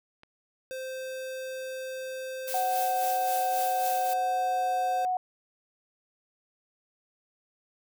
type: click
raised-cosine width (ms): 0.3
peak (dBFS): -34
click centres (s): 0.234
type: tone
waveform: square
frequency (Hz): 521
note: C5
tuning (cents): -7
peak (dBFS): -35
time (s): 0.71-5.05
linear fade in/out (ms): 0
type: noise with tremolo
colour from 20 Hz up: blue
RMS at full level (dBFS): -35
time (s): 2.47-4.14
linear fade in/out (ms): 10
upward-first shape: sine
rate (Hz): 3.7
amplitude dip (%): 50
type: tone with pitch glide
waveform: sine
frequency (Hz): 744 to 735.9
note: F#5 to F#5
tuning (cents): +9 to -10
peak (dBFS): -25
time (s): 2.54-5.17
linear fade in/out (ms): 2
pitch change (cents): -19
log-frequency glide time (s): 3.53-4.75
effects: none